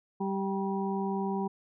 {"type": "harmonic tone with a mistuned harmonic", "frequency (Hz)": 195.3, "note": "G3", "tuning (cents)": -6, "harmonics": [1, 2, 4, 5], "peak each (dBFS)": [-31, -34, -37, -38], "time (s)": [0.2, 1.48], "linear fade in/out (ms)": 10, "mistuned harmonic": 5, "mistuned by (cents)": -20, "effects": []}